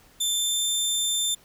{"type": "tone with pitch glide", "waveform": "20% pulse", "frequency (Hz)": [3549, 3570], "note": ["A7", "A7"], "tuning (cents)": [14, 24], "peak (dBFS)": -17, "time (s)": [0.2, 1.35], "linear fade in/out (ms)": 10, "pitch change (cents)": 10, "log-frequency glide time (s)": [0.33, 0.68], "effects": ["pink hiss -56 dBFS RMS until 1.44 s"]}